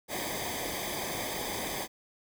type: noise with comb filter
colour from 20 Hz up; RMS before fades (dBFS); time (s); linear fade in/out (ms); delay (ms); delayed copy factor
pink; -35; 0.08-1.88; 50; 0.72; -0.8
effects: none